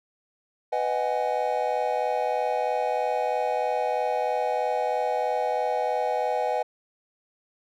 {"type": "chord", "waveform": "triangle", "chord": "G# minor seventh", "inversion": "first", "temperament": "just", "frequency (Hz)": [498.4, 623, 747.5, 830.6], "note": ["B4", "D#5", "F#5", "G#5"], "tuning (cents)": [16, 2, 17, 0], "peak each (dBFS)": -27, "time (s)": [0.72, 6.63], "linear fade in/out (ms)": 10, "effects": []}